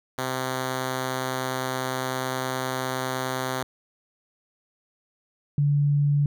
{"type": "tone pair in turn", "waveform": ["5% pulse", "sine"], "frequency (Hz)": [129.8, 144.4], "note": ["C3", "D3"], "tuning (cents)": [-13, -29], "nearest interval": "major second", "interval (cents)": 184, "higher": "second", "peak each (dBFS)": [-15, -18], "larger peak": "first", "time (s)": [[0.18, 3.63], [5.58, 6.26]], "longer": "first", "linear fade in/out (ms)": 2, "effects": []}